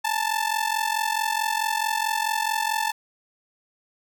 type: ring-modulated tone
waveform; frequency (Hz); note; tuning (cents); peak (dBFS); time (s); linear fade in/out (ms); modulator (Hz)
sawtooth; 880; A5; 0; -16; 0.04-2.92; 10; 22.3
effects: none